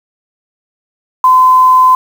sine tone with quantisation, 1023 Hz, C6, 39 cents flat, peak -3 dBFS, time 1.24-1.95 s, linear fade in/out 2 ms, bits 5, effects none

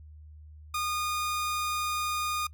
sawtooth tone, 1224 Hz, D#6, 29 cents flat, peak -25 dBFS, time 0.74-2.47 s, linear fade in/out 5 ms, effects noise-tail reverb RT60 0.1 s tail -23 dB re dry + added 76 Hz sine -46 dBFS peak until 2.53 s

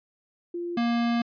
sine / square tone pair in turn, 346.5 / 235.3 Hz, F4 / A#3, -14 / +16 cents, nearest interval perfect fifth, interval 670 cents, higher first, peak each -29 / -23 dBFS, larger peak second, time 0.54-0.77 / 0.77-1.22 s, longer second, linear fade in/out 5 ms, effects resampled to 11025 Hz

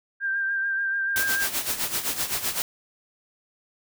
sine tone with vibrato, 1586 Hz, G6, 20 cents sharp, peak -23 dBFS, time 0.2-1.48 s, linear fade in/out 50 ms, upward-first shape sine, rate 6.9 Hz, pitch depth 26 cents each way
white noise with tremolo, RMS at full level -25 dBFS, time 1.16-2.62 s, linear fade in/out 0 ms, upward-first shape sine, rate 7.8 Hz, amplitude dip 70%
effects none

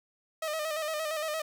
sawtooth tone with vibrato, 622.3 Hz, D#5, in tune, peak -27 dBFS, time 0.42-1.42 s, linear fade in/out 5 ms, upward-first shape square, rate 8.7 Hz, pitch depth 50 cents each way, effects none

